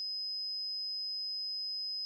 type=tone; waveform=sine; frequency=5050 Hz; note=D#8; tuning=25 cents sharp; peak=-35 dBFS; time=0-2.05 s; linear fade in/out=0 ms; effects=11-bit